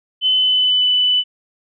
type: tone with pitch glide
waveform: sine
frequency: 3035 to 2990 Hz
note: F#7 to F#7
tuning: +43 to +17 cents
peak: -12 dBFS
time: 0.21-1.24 s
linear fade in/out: 50 ms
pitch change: -26 cents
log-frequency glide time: 0.31-0.89 s
effects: none